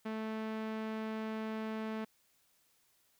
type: tone with low-pass filter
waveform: sawtooth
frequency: 219.2 Hz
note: A3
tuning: 6 cents flat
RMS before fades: -39 dBFS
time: 0.05-2.05 s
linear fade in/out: 10 ms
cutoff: 2600 Hz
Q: 0.77
effects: white hiss -72 dBFS RMS until 3.19 s